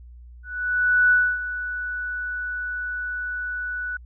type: tone with ADSR envelope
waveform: sine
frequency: 1481 Hz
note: F#6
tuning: 1 cent sharp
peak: -13 dBFS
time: 0.43-3.97 s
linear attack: 680 ms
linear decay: 270 ms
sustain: -13 dB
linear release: 4 ms
effects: added 60 Hz sine -41 dBFS peak until 4.05 s